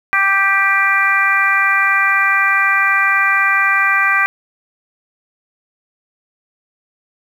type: harmonic tone with a mistuned harmonic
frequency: 392 Hz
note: G4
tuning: in tune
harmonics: 2 / 3 / 4 / 5 / 6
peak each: -25 / -17 / -16 / -16 / -18 dBFS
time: 0.13-4.26 s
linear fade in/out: 0 ms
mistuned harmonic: 6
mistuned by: +17 cents
effects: 7-bit